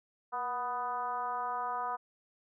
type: tone with frequency modulation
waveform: sine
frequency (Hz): 987.8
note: B5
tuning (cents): 0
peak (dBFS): -32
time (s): 0.32-1.97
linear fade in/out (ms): 20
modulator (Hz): 253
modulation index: 1.3
effects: none